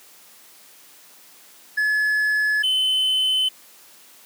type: tone pair in turn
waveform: triangle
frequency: 1709 / 3045 Hz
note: G#6 / F#7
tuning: +49 / +49 cents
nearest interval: minor seventh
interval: 1000 cents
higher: second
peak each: -16 dBFS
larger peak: neither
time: 1.77-2.63 / 2.63-3.49 s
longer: neither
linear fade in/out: 10 ms
effects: white hiss -49 dBFS RMS until 4.25 s + high-pass 200 Hz 12 dB/octave